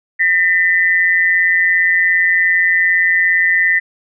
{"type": "tone pair together", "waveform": "sine", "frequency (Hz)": [1811.6, 1989], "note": ["A#6", "B6"], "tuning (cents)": [-50, 12], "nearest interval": "major second", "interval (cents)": 162, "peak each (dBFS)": -13, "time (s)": [0.19, 3.8], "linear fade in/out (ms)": 20, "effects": []}